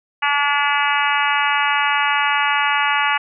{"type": "harmonic tone", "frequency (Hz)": 287.5, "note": "D4", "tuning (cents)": -37, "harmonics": [3, 4, 5, 6, 7, 8, 9, 10], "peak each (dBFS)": [-21, -22, -23, -24, -24, -25, -26, -26], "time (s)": [0.22, 3.18], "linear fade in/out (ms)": 10, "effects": []}